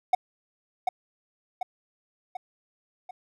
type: tone with echo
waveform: triangle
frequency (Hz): 738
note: F#5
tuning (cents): -5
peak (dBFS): -14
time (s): 0.13-0.15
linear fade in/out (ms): 5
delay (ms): 740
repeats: 4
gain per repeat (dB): -5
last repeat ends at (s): 3.11
effects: none